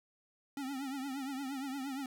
square tone with vibrato, 270.9 Hz, C#4, 40 cents flat, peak -38 dBFS, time 0.57-2.06 s, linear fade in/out 2 ms, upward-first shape triangle, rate 8.6 Hz, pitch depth 110 cents each way, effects none

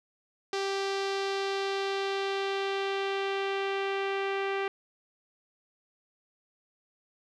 sawtooth tone with low-pass filter sweep, 392 Hz, G4, in tune, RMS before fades -31 dBFS, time 0.53-4.68 s, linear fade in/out 2 ms, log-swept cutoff 5100 to 2500 Hz, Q 1.7, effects none

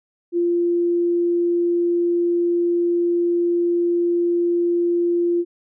sine tone, 346 Hz, F4, 16 cents flat, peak -16 dBFS, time 0.32-5.45 s, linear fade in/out 50 ms, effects none

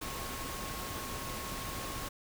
sine tone in noise, 1089 Hz, C#6, 31 cents flat, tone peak -45 dBFS, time 0.01-2.09 s, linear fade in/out 10 ms, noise pink, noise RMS -40 dBFS, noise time 0.01-2.09 s, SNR -8 dB, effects none

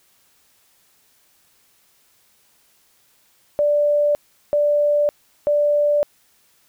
sine tone bursts, 587.3 Hz, D5, in tune, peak -14 dBFS, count 3, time 3.59-6.03 s, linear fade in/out 0 ms, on 560 ms, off 380 ms, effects white hiss -59 dBFS RMS until 6.68 s

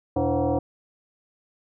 sine tone with frequency modulation, 123.47 Hz, B2, in tune, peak -20 dBFS, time 0.16-0.59 s, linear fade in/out 5 ms, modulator 206 Hz, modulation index 3.1, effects none

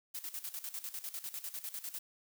blue noise with tremolo, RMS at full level -41 dBFS, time 0.14-1.99 s, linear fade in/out 10 ms, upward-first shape square, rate 10 Hz, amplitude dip 75%, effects none

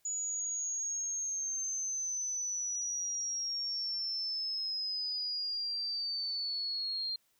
sine linear sweep, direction down, 6890 to 4186 Hz, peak -33 dBFS, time 0.05-7.16 s, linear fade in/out 5 ms, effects white hiss -73 dBFS RMS until 7.39 s

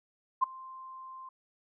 sine tone with ADSR envelope, 1046.5 Hz, C6, in tune, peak -19 dBFS, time 0.41-1.29 s, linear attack 23 ms, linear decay 10 ms, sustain -24 dB, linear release 4 ms, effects none

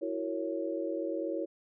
sine chord, F# dominant seventh, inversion third, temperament equal with one note detuned, 329.6 / 370 / 458.4 / 554.4 Hz, E4 / F#4 / A#4 / C#5, 0 / 0 / -29 / 0 cents, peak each -35 / -39 / -39 / -36 dBFS, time 0.01-1.46 s, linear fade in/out 20 ms, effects none

